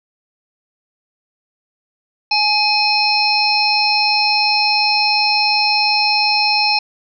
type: harmonic tone with a mistuned harmonic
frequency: 840 Hz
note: G#5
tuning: 19 cents sharp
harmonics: 1 / 3 / 5 / 6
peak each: -18 / -18 / -18 / -18 dBFS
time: 2.31-6.79 s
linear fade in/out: 5 ms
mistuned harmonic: 6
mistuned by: +88 cents
effects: none